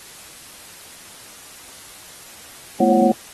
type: tone cluster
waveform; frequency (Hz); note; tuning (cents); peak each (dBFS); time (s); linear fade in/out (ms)
sine; 213.7 / 240 / 340.2 / 546 / 740; G#3 / B3 / F4 / C#5 / F#5; +50 / -49 / -45 / -26 / 0; -19; 2.8-3.12; 5
effects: white hiss -41 dBFS RMS until 3.33 s + AAC 32 kbps